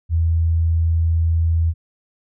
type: tone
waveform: sine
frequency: 82.4 Hz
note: E2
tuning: in tune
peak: -14 dBFS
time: 0.09-1.74 s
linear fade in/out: 50 ms
effects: none